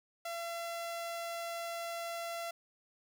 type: tone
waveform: sawtooth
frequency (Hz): 678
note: E5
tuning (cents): +49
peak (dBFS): -34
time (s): 0.25-2.51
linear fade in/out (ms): 5
effects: none